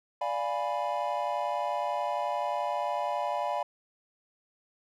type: chord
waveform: triangle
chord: D diminished seventh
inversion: none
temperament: equal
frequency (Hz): 587.3 / 698.5 / 830.6 / 987.8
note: D5 / F5 / Ab5 / Cb6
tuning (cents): 0 / 0 / 0 / 0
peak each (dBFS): -32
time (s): 0.21-3.63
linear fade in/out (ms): 5
effects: none